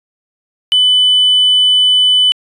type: tone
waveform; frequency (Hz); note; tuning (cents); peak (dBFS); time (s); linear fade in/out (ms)
triangle; 3000; F#7; +23; -4; 0.72-2.32; 0
effects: tanh soft clip ceiling -3 dBFS + resampled to 24000 Hz